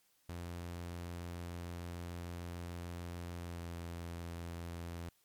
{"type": "tone with pitch glide", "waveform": "sawtooth", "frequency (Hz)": [86.7, 85.26], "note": ["F2", "F2"], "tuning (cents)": [-12, -41], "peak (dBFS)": -38, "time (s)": [0.29, 5.09], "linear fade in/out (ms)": 0, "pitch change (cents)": -29, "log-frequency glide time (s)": [3.38, 3.7], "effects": ["white hiss -73 dBFS RMS until 5.24 s", "MP3 96 kbps"]}